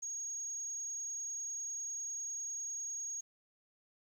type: tone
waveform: sine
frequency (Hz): 6590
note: G#8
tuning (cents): -14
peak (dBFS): -38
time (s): 0.02-3.21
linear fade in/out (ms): 10
effects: 11-bit